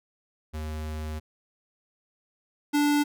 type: tone pair in turn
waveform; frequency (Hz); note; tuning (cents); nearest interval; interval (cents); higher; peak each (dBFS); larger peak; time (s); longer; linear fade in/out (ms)
square; 77.4 / 292.2; D#2 / D4; -9 / -9; octave + major seventh; 2300; second; -32 / -21; second; 0.53-1.2 / 2.73-3.04; first; 20
effects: none